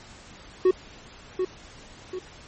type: tone with echo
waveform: triangle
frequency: 370 Hz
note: F#4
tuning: in tune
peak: -13 dBFS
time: 0.65-0.71 s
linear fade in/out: 5 ms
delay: 740 ms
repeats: 2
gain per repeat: -7 dB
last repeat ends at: 2.19 s
effects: pink hiss -47 dBFS RMS until 2.47 s + MP3 32 kbps